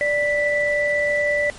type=tone pair together; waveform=sine; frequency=587.3 / 1975.4 Hz; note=D5 / B6; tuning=0 / 0 cents; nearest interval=octave + major sixth; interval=2100 cents; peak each=-20 dBFS; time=0.01-1.5 s; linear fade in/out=0 ms; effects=pink hiss -40 dBFS RMS until 1.58 s + MP3 48 kbps